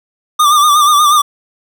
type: tone with vibrato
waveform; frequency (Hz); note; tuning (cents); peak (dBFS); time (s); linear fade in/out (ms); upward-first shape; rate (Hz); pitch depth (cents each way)
square; 1191; D6; +24; -7; 0.39-1.22; 10; sine; 8.3; 61
effects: none